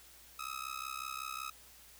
sawtooth tone with amplitude modulation, 1276 Hz, D#6, 43 cents sharp, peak -32 dBFS, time 0.39-1.5 s, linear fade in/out 5 ms, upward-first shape sine, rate 65.4 Hz, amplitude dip 95%, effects added 60 Hz sine -66 dBFS peak until 1.99 s + white hiss -58 dBFS RMS until 1.99 s

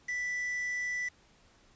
triangle tone with quantisation, 1975.5 Hz, B6, in tune, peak -30 dBFS, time 0.08-1.09 s, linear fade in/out 10 ms, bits 7, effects pink hiss -63 dBFS RMS until 1.75 s + resampled to 16000 Hz

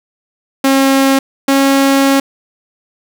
sawtooth tone pair in turn, 270.5 / 273.6 Hz, C#4 / C#4, -42 / -23 cents, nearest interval unison, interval 19 cents, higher second, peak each -4 dBFS, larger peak neither, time 0.64-1.19 / 1.48-2.2 s, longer second, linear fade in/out 5 ms, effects none

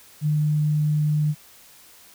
sine tone, 150.8 Hz, D3, 46 cents sharp, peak -18 dBFS, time 0.21-1.35 s, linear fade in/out 50 ms, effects white hiss -50 dBFS RMS until 2.14 s

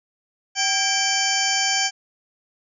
harmonic tone with a mistuned harmonic, 775 Hz, G5, 20 cents flat, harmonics 1 / 2 / 3 / 4 / 6 / 7 / 8 / 9, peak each -27 / -27 / -27 / -27 / -27 / -27 / -27 / -27 dBFS, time 0.55-1.91 s, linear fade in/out 50 ms, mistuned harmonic 2, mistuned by +72 cents, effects none

